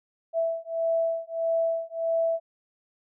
sine beating tone pair, 659.3 / 660.9 Hz, E5 / E5, 0 / +4 cents, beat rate 1.6 Hz, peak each -27 dBFS, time 0.33-2.4 s, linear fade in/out 50 ms, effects none

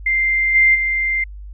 sine tone with level steps, 2093 Hz, C7, in tune, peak -14 / -9 / -16 dBFS, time 0.06-1.24 s, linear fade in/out 5 ms, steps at 0.54 / 0.74 s, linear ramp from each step 20 ms, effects added 50 Hz sine -31 dBFS peak until 1.53 s

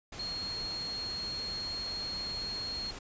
sine tone in noise, 4271 Hz, C8, 35 cents sharp, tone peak -35 dBFS, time 0.19-2.91 s, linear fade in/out 5 ms, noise pink, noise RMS -44 dBFS, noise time 0.12-2.99 s, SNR +6 dB, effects resampled to 16000 Hz

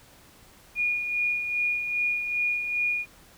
sine tone with tremolo, 2439 Hz, D#7, 35 cents flat, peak -22 dBFS, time 0.75-3.06 s, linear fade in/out 50 ms, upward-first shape sine, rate 2.5 Hz, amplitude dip 50%, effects pink hiss -54 dBFS RMS until 3.37 s

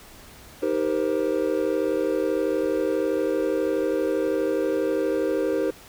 triangle chord, C minor seventh, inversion first, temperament just, 314 / 392.4 / 470.9 / 523.3 Hz, Eb4 / G4 / Bb4 / C5, +16 / +2 / +18 / 0 cents, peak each -25 dBFS, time 0.62-5.71 s, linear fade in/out 10 ms, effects pink hiss -47 dBFS RMS until 5.88 s

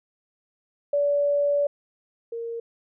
sine tone pair in turn, 575 / 463.3 Hz, D5 / A#4, -37 / -11 cents, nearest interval major third, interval 374 cents, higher first, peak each -19 / -29 dBFS, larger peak first, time 0.93-1.67 / 2.32-2.6 s, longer first, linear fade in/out 5 ms, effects none

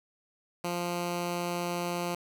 10% pulse tone, 174.6 Hz, F3, in tune, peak -22 dBFS, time 0.64-2.15 s, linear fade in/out 5 ms, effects 8-bit

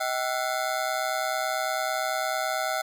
25% pulse ring-modulated tone, 701 Hz, F5, 6 cents sharp, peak -19 dBFS, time 0-2.82 s, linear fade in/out 10 ms, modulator 64.5 Hz, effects none

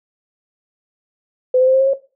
sine tone with pitch steps, 508 / 515.1 / 522.3 / 529.6 / 537 / 544.5 Hz, B4 / C5 / C5 / C5 / C5 / C#5, +49 / -27 / -3 / +21 / +45 / -31 cents, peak -10 dBFS, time 1.54-1.936 s, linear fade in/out 5 ms, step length 66 ms, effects noise-tail reverb RT60 0.3 s tail -17 dB re dry

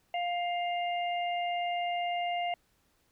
harmonic tone, 702 Hz, F5, 9 cents sharp, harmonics 1 / 3 / 4, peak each -30 / -39 / -40 dBFS, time 0.14-2.54 s, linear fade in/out 2 ms, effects pink hiss -71 dBFS RMS until 3.11 s

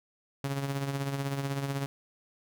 sawtooth tone with tremolo, 138.59 Hz, C#3, in tune, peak -24 dBFS, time 0.44-1.86 s, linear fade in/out 0 ms, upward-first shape triangle, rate 16 Hz, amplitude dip 60%, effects none

